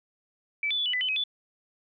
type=tone with pitch steps; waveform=sine; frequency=2311 / 3487 / 3449 / 2966 / 1998 / 3027 / 2537 / 3471 Hz; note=D7 / A7 / A7 / F#7 / B6 / F#7 / D#7 / A7; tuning=-28 / -16 / -35 / +4 / +20 / +39 / +33 / -24 cents; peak=-25 dBFS; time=0.63-1.238 s; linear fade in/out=2 ms; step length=76 ms; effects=none